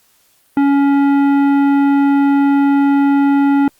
triangle tone with tanh clipping, 280.2 Hz, C#4, 19 cents sharp, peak -11 dBFS, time 0.57-3.68 s, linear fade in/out 2 ms, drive 17 dB, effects white hiss -55 dBFS RMS until 3.79 s + Opus 48 kbps

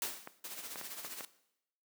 white noise with exponential decay, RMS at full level -34 dBFS, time 0.02-0.4 s, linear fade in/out 2 ms, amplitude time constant 82 ms
clicks, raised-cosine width 0.5 ms, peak -28 dBFS, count 5, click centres 0.274 / 0.758 / 0.813 / 1.048 / 1.208 s
white noise with tremolo, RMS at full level -43 dBFS, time 0.44-1.25 s, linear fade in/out 2 ms, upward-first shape sine, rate 15 Hz, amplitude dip 55%
effects noise-tail reverb RT60 0.8 s tail -17 dB re dry + high-pass 200 Hz 12 dB/octave

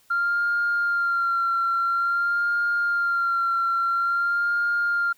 sine tone with vibrato, 1387 Hz, F6, 12 cents flat, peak -19 dBFS, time 0.1-5.13 s, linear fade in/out 10 ms, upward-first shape sine, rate 0.49 Hz, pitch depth 28 cents each way, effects tanh soft clip ceiling -16 dBFS + white hiss -60 dBFS RMS until 5.17 s

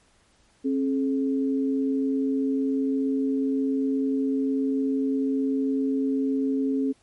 sine tone pair together, 268.9 / 427.8 Hz, C4 / A4, +47 / -49 cents, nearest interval minor sixth, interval 804 cents, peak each -22 / -30 dBFS, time 0.64-6.93 s, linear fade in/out 20 ms, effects pink hiss -62 dBFS RMS until 7.02 s + MP3 48 kbps

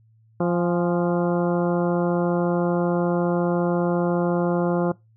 harmonic tone with a mistuned harmonic, 174.61 Hz, F3, in tune, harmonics 1 / 2 / 3 / 4 / 5 / 6 / 7 / 8, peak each -22 / -24 / -26 / -31 / -34 / -35 / -38 / -39 dBFS, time 0.4-4.92 s, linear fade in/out 5 ms, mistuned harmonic 5, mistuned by -53 cents, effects noise-tail reverb RT60 0.2 s tail -22 dB re dry + added 111 Hz sine -54 dBFS peak until 5.16 s

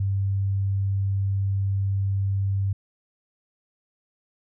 sine tone, 98 Hz, G2, in tune, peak -21 dBFS, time 0-2.73 s, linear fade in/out 5 ms, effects none

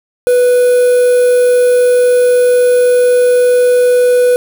triangle tone with quantisation, 493.9 Hz, B4, in tune, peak -4 dBFS, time 0.27-4.36 s, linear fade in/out 0 ms, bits 4, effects none

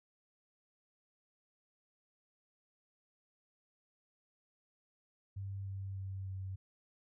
sine tone with pitch steps, 98 / 97.04 / 96.09 / 95.16 Hz, G2 / G2 / G2 / F#2, 0 / -17 / -34 / +49 cents, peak -39 dBFS, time 5.36-6.56 s, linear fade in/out 10 ms, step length 300 ms, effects none

